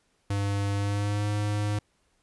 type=tone with pitch glide; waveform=square; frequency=100.4 to 104.06 Hz; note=G2 to G#2; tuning=+42 to +4 cents; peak=-26 dBFS; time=0.3-1.79 s; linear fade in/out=5 ms; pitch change=+62 cents; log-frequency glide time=0.74-1.29 s; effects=pink hiss -70 dBFS RMS until 2.22 s + resampled to 24000 Hz